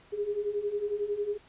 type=beating tone pair; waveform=sine; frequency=404.1 / 415.1 Hz; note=G#4 / G#4; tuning=-47 / -1 cents; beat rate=11 Hz; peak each=-34 / -30 dBFS; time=0.12-1.38 s; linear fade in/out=20 ms; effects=pink hiss -58 dBFS RMS until 1.48 s + resampled to 8000 Hz